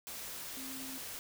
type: tone in noise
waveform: sine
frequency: 264.4 Hz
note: C4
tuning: 18 cents sharp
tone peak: -46 dBFS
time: 0.57-0.98 s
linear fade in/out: 0 ms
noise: white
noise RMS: -44 dBFS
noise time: 0.07-1.19 s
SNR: -5 dB
effects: none